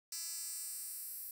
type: tone with high-pass filter sweep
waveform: 10% pulse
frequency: 334.2 Hz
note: E4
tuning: 24 cents sharp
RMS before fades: -44 dBFS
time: 0.12-1.31 s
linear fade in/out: 2 ms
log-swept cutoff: 6500 to 12000 Hz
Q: 2.1
effects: none